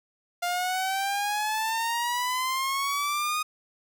sawtooth exponential sweep, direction up, 698.5 to 1244.5 Hz, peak -22 dBFS, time 0.42-3.43 s, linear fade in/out 10 ms, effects none

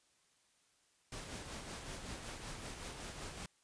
pink noise with tremolo, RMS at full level -45 dBFS, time 1.12-3.46 s, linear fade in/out 2 ms, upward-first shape sine, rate 5.3 Hz, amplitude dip 40%, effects white hiss -73 dBFS RMS until 3.63 s + resampled to 22050 Hz

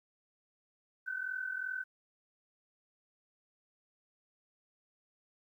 sine tone pair together, 1488 / 1530.7 Hz, F#6 / G6, +9 / -42 cents, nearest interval unison, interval 49 cents, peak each -40 / -37 dBFS, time 1.06-1.84 s, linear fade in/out 20 ms, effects 12-bit

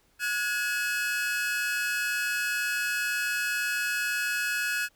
45% pulse tone cluster, 1450 / 1674 / 2572 Hz, F#6 / G#6 / E7, -35 / +13 / -43 cents, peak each -30 / -31 / -33 dBFS, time 0.19-4.89 s, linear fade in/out 50 ms, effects pink hiss -66 dBFS RMS until 4.95 s

